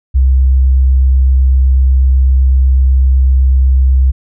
sine tone with vibrato, 65.41 Hz, C2, in tune, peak -5 dBFS, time 0.14-4.12 s, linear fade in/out 20 ms, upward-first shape sine, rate 8 Hz, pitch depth 8 cents each way, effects none

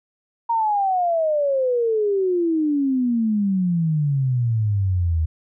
sine exponential sweep, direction down, 940 to 77.78 Hz, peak -17 dBFS, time 0.49-5.26 s, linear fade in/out 10 ms, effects none

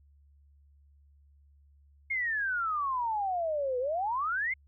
sine exponential two-way sweep, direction down then up, 2172 to 487.1 to 2172 Hz, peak -28 dBFS, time 2.1-4.54 s, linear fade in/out 10 ms, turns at 3.79 s, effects added 71 Hz sine -58 dBFS peak until 4.67 s

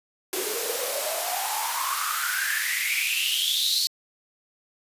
white noise with high-pass filter sweep, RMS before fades -26 dBFS, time 0.33-3.87 s, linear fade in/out 0 ms, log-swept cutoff 360 to 4400 Hz, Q 9.8, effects resampled to 32000 Hz

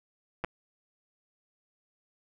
clicks, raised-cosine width 0.5 ms, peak -17 dBFS, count 2, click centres 0.44 / 0.446 s, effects none

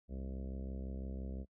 harmonic tone, 65.9 Hz, C2, 13 cents sharp, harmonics 1 / 2 / 3 / 4 / 5 / 6 / 7 / 8 / 9 / 10, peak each -41 / -53 / -47 / -53 / -58 / -57 / -58 / -58 / -61 / -63 dBFS, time 0.08-1.46 s, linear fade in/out 50 ms, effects noise-tail reverb RT60 0.1 s tail -25 dB re dry

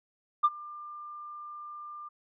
sine tone with ADSR envelope, 1195 Hz, D6, 30 cents sharp, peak -16 dBFS, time 0.43-2.09 s, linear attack 17 ms, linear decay 42 ms, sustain -24 dB, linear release 14 ms, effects tanh soft clip ceiling -15 dBFS

